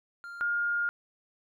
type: tone pair in turn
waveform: triangle / sine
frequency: 1396.9 / 1415.6 Hz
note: F6 / F6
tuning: 0 / +23 cents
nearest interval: unison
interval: 23 cents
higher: second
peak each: -38 / -26 dBFS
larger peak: second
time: 0.24-0.41 / 0.41-0.89 s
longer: second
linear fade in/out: 0 ms
effects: none